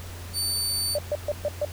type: tone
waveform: 25% pulse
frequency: 4555 Hz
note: C#8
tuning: 46 cents sharp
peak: -20 dBFS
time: 0.33-0.98 s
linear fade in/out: 50 ms
type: tone bursts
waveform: sine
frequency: 591 Hz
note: D5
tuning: 11 cents sharp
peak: -22 dBFS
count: 5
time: 0.95-1.65 s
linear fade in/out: 2 ms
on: 36 ms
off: 130 ms
effects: added 88 Hz sine -37 dBFS peak until 1.72 s + pink hiss -43 dBFS RMS until 1.72 s